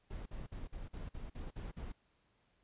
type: noise bursts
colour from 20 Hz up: brown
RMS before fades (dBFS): -44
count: 9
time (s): 0.1-1.924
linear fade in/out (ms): 10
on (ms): 160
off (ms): 48
effects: pink hiss -75 dBFS RMS until 2.63 s + resampled to 8000 Hz